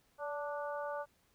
harmonic tone with a mistuned harmonic, 293.7 Hz, D4, in tune, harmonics 2 / 3 / 4 / 5, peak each -39 / -43 / -45 / -47 dBFS, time 0.18-1.06 s, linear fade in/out 50 ms, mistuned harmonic 2, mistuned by -26 cents, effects pink hiss -72 dBFS RMS until 1.34 s

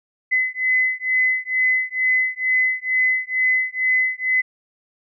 sine beating tone pair, 2025 / 2027.2 Hz, B6 / B6, +43 / +45 cents, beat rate 2.2 Hz, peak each -20 dBFS, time 0.31-4.42 s, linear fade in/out 20 ms, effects none

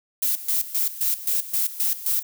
violet noise with tremolo, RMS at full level -22 dBFS, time 0.22-2.23 s, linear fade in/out 5 ms, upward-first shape square, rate 3.8 Hz, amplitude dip 80%, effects none

